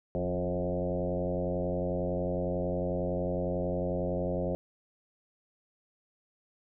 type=tone with frequency modulation; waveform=sine; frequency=352.5 Hz; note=F4; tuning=16 cents sharp; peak=-28 dBFS; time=0.15-4.55 s; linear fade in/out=0 ms; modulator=91 Hz; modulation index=3.2; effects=none